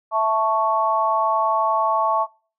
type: chord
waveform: sine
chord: A major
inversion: second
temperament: equal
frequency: 659.3 / 880 / 1108.7 Hz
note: E5 / A5 / C#6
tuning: 0 / 0 / 0 cents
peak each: -22 / -21 / -20 dBFS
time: 0.11-2.27 s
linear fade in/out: 50 ms
effects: noise-tail reverb RT60 0.4 s tail -24 dB re dry